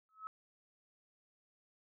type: tone with exponential growth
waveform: sine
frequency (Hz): 1289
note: E6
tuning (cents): -39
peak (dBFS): -38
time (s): 0.09-0.27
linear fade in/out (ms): 0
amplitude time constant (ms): 38
effects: none